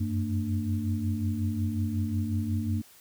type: tone cluster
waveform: sine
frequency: 91.5 / 97 / 225.3 / 295.7 Hz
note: F#2 / G2 / A3 / D4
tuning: -19 / -18 / +41 / +12 cents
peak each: -34 / -29 / -31 / -37 dBFS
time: 0-2.82 s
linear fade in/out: 10 ms
effects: white hiss -55 dBFS RMS until 3 s